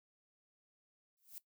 violet noise with exponential growth, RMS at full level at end -45 dBFS, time 1.17-1.38 s, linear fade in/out 0 ms, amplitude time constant 44 ms, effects noise-tail reverb RT60 0.1 s tail -17 dB re dry

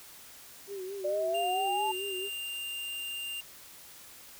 sine tone with vibrato, 384.8 Hz, G4, 32 cents flat, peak -36 dBFS, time 0.67-2.3 s, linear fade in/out 50 ms, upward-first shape sine, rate 4.5 Hz, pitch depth 77 cents each way
sine exponential sweep, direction up, 585 to 880 Hz, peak -28 dBFS, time 1.04-1.92 s, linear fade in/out 10 ms
square tone, 2794 Hz, F7, in tune, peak -36 dBFS, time 1.34-3.41 s, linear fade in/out 10 ms
effects white hiss -51 dBFS RMS until 4.39 s

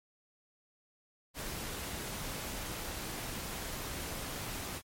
pink noise, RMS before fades -40 dBFS, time 1.34-4.82 s, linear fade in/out 50 ms, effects MP3 64 kbps

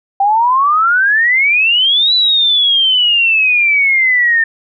sine exponential two-way sweep, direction up then down, 777 to 4000 to 1799 Hz, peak -8 dBFS, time 0.2-4.44 s, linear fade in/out 5 ms, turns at 2.14 s, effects none

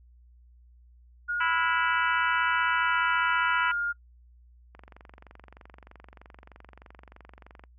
sine tone with pitch glide, 1434 to 1413.4 Hz, F6 to F6, +45 to +20 cents, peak -26 dBFS, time 1.28-3.93 s, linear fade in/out 20 ms, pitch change -25 cents, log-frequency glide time 2.76-2.96 s
harmonic tone, 329.6 Hz, E4, in tune, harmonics 3 / 4 / 5 / 6 / 7 / 8 / 9, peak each -29 / -31 / -33 / -35 / -36 / -37 / -38 dBFS, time 1.4-3.72 s, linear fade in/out 10 ms
click train, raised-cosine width 0.5 ms, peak -33 dBFS, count 68, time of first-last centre 4.75-7.638 s, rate 23.2 Hz
effects noise-tail reverb RT60 0.1 s tail -26 dB re dry + added 60 Hz sine -53 dBFS peak until 7.78 s

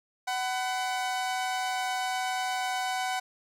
sawtooth tone pair together, 750.2 / 1003 Hz, F#5 / B5, +24 / +26 cents, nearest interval perfect fourth, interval 502 cents, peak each -25 / -34 dBFS, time 0.27-3.2 s, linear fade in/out 10 ms, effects low-pass 10000 Hz 12 dB/octave + 10-bit

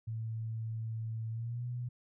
sine tone with pitch glide, 112.1 to 122.25 Hz, A2 to B2, +33 to -17 cents, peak -35 dBFS, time 0.07-1.89 s, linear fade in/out 10 ms, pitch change +150 cents, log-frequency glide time 1.3-1.65 s, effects none

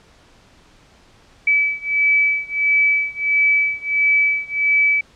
sine beating tone pair, 2297 / 2298.5 Hz, D7 / D7, -39 / -38 cents, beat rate 1.5 Hz, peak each -17 / -18 dBFS, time 1.47-5.01 s, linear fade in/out 5 ms, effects pink hiss -51 dBFS RMS until 5.15 s + low-pass 6000 Hz 12 dB/octave

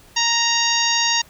harmonic tone with a mistuned harmonic, 932.3 Hz, A#5, in tune, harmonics 1 / 2 / 3 / 4 / 5 / 6 / 7, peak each -24 / -24 / -24 / -24 / -24 / -24 / -24 dBFS, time 0.16-1.22 s, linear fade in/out 10 ms, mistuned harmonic 7, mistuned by +22 cents, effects pink hiss -49 dBFS RMS until 1.29 s

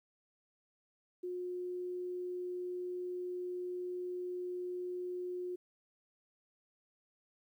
sine tone, 359.9 Hz, F#4, 48 cents flat, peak -37 dBFS, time 1.23-5.56 s, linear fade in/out 10 ms, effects 12-bit

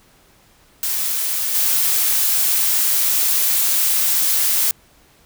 blue noise with level steps, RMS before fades -21 / -17 dBFS, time 0.83-4.71 s, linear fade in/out 0 ms, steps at 1.54 s, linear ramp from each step 10 ms, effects pink hiss -53 dBFS RMS until 5.25 s

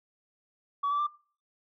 sine tone with pitch steps, 1135 / 1158.8 / 1183.2 Hz, C#6 / D6 / D6, +41 / -24 / +13 cents, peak -24 dBFS, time 0.83-1.07 s, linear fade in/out 10 ms, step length 80 ms, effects noise-tail reverb RT60 0.4 s tail -20 dB re dry + tanh soft clip ceiling -23 dBFS

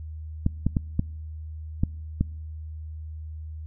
clicks, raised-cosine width 5 ms, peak -9 dBFS, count 6, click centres 0.464 / 0.666 / 0.768 / 0.994 / 1.835 / 2.21 s, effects noise-tail reverb RT60 0.9 s tail -26 dB re dry + added 78 Hz sine -34 dBFS peak until 3.66 s

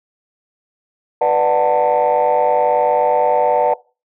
sine chord, B minor seventh, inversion none, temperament just, 493.9 / 592.7 / 740.8 / 889 Hz, B4 / D5 / F#5 / A5, 0 / +16 / +2 / +18 cents, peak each -16 dBFS, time 1.21-3.74 s, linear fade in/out 5 ms, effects noise-tail reverb RT60 0.3 s tail -20 dB re dry + tanh soft clip ceiling -6 dBFS

